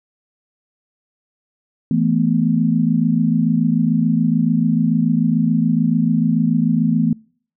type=chord; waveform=sine; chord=E suspended fourth; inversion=none; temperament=equal; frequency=164.81 / 220 / 246.9 Hz; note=E3 / A3 / B3; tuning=0 / 0 / 0 cents; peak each=-18 dBFS; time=1.91-7.13 s; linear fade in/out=2 ms; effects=noise-tail reverb RT60 0.5 s tail -26 dB re dry